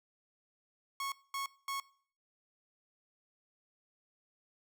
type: tone bursts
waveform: sawtooth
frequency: 1100 Hz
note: C#6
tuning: 14 cents flat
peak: -32 dBFS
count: 3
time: 1-1.8 s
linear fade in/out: 2 ms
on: 120 ms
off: 220 ms
effects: noise-tail reverb RT60 0.5 s tail -21 dB re dry